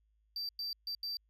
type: tone bursts at uneven times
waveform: triangle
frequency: 4672 Hz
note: D8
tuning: 10 cents flat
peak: -35 dBFS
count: 4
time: 0.36-0.49 / 0.59-0.73 / 0.87-0.95 / 1.03-1.17 s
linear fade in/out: 2 ms
effects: added 53 Hz sine -70 dBFS peak until 1.29 s